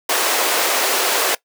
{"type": "high-pass noise", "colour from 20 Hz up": "pink", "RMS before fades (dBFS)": -18, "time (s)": [0.09, 1.35], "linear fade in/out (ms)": 5, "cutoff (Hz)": 410, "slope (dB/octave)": 24, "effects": ["noise-tail reverb RT60 0.1 s tail -20 dB re dry"]}